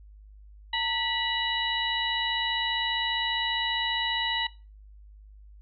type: harmonic tone with a mistuned harmonic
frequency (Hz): 975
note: B5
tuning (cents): -23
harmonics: 1 / 2 / 3 / 4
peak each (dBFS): -31 / -31 / -31 / -31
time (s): 0.73-4.47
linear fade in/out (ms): 5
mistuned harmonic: 1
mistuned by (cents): -120
effects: noise-tail reverb RT60 0.3 s tail -20 dB re dry + added 51 Hz sine -47 dBFS peak until 5.61 s